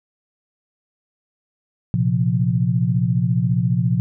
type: chord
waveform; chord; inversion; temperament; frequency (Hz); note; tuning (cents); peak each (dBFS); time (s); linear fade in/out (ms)
sine; Bb suspended second; none; just; 116.54 / 131.11 / 174.81; Bb2 / C3 / F3; 0 / +4 / +2; -20; 1.94-4; 0
effects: none